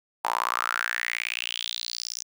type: tone with high-pass filter sweep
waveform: sawtooth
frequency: 58.8 Hz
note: A#1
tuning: 16 cents sharp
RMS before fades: -30 dBFS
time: 0.24-2.23 s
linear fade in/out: 10 ms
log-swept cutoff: 870 to 6000 Hz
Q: 5.9
effects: none